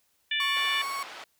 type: harmonic tone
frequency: 587.3 Hz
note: D5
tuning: in tune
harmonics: 3 / 4 / 5 / 6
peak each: -31 / -31 / -31 / -31 dBFS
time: 0.31-0.82 s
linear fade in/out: 5 ms
type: tone with vibrato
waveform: 35% pulse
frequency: 1108.7 Hz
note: C#6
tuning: in tune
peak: -29 dBFS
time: 0.4-1.03 s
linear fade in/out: 2 ms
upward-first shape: sine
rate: 17 Hz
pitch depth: 17 cents each way
type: band-pass noise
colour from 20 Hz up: pink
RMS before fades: -43 dBFS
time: 0.56-1.24 s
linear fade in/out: 2 ms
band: 720 to 3800 Hz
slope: 12 dB/octave
effects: white hiss -70 dBFS RMS until 1.39 s